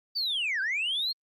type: linear two-way sweep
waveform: sine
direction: down then up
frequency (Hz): 4699 to 1500 to 4334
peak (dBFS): -25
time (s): 0.15-1.13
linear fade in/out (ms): 20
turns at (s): 0.61
effects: tanh soft clip ceiling -24 dBFS + Opus 48 kbps